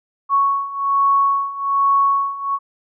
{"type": "beating tone pair", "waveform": "sine", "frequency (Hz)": [1108.7, 1109.9], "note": ["C#6", "C#6"], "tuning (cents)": [0, 2], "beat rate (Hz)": 1.2, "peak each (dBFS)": [-19, -16], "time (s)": [0.29, 2.59], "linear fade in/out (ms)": 50, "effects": []}